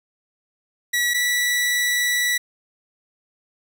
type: tone pair in turn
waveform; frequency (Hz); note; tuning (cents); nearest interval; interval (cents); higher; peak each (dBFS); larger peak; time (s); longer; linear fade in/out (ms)
sawtooth; 1936 / 1954; B6 / B6; -35 / -19; unison; 16; second; -15; neither; 0.93-1.14 / 1.14-2.38; second; 10
effects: none